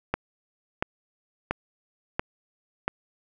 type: click train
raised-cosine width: 0.5 ms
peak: -9 dBFS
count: 5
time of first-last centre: 0.14-2.88 s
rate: 1.46 Hz
effects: none